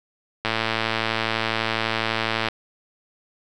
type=click train; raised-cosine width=0.3 ms; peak=-6 dBFS; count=229; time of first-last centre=0.45-2.486 s; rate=112 Hz; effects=none